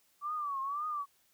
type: tone with vibrato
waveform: sine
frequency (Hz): 1151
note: D6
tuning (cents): -35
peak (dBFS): -33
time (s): 0.21-1.06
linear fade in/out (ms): 50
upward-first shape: triangle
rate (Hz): 1.9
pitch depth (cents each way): 140
effects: white hiss -70 dBFS RMS until 1.33 s